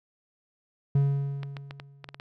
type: tone with exponential decay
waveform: triangle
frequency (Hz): 139.8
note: C#3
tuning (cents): +15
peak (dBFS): -16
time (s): 0.95-2.2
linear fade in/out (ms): 5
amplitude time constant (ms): 270
type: clicks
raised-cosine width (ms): 0.3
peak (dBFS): -23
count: 8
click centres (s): 1.432 / 1.568 / 1.709 / 1.799 / 2.043 / 2.089 / 2.145 / 2.199
effects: none